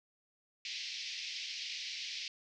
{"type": "band-pass noise", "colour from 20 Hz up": "white", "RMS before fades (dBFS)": -42, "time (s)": [0.65, 2.28], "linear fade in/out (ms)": 2, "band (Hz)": [2100, 5500], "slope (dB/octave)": 48, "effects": []}